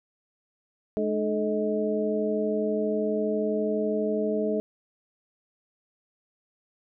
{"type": "tone cluster", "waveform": "sine", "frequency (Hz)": [212, 304.2, 431.3, 630], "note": ["G#3", "D#4", "A4", "D#5"], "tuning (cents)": [36, -39, -35, 21], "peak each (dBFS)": [-29, -33, -27, -30], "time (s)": [0.97, 4.6], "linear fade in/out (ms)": 0, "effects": []}